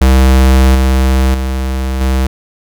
square tone with level steps, 65.41 Hz, C2, in tune, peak -5 / -8 / -14 / -10 dBFS, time 0.01-2.27 s, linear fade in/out 5 ms, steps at 0.75 / 1.34 / 2.01 s, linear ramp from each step 2 ms, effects none

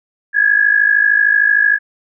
sine tone pair together, 1649 / 1702.2 Hz, G#6 / G#6, -13 / +42 cents, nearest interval minor second, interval 55 cents, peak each -12 dBFS, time 0.33-1.79 s, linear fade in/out 50 ms, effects none

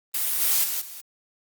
blue noise with level steps, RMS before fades -25 / -21 / -27 / -39 dBFS, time 0.14-1.01 s, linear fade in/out 5 ms, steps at 0.4 / 0.63 / 0.8 s, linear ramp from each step 20 ms, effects Opus 32 kbps

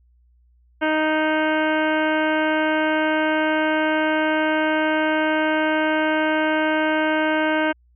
harmonic tone, 311.1 Hz, D#4, in tune, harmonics 1 / 2 / 3 / 4 / 5 / 6 / 7 / 8 / 9 / 10, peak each -22 / -23 / -26 / -33 / -24 / -37 / -31 / -38 / -35 / -39 dBFS, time 0.81-7.73 s, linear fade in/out 20 ms, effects added 60 Hz sine -54 dBFS peak until 7.95 s

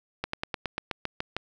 slowing click train, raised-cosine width 0.3 ms, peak -13 dBFS, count 10, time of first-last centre 0.24-1.366 s, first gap 94 ms, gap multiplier 1.07, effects none

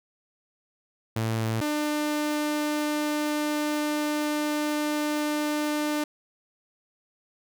sawtooth tone pair in turn, 112.1 / 299.3 Hz, A2 / D4, +33 / +33 cents, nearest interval octave + perfect fourth, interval 1700 cents, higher second, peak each -21 dBFS, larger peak neither, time 1.16-1.61 / 1.61-6.04 s, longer second, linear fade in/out 5 ms, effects none

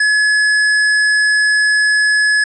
sine tone with hard clipping, 1700 Hz, G#6, 40 cents sharp, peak -12 dBFS, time 0-2.44 s, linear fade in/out 5 ms, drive 12 dB, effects resampled to 22050 Hz

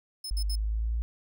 sawtooth tone bursts, 5200 Hz, E8, 24 cents flat, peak -32 dBFS, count 3, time 0.24-0.556 s, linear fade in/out 5 ms, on 62 ms, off 65 ms
sine linear sweep, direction up, 49 to 57.7 Hz, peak -26 dBFS, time 0.31-1.02 s, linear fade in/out 0 ms
effects none

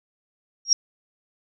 sine tone with exponential growth, 5600 Hz, F8, 4 cents sharp, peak -9 dBFS, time 0.65-0.73 s, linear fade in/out 2 ms, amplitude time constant 17 ms, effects none

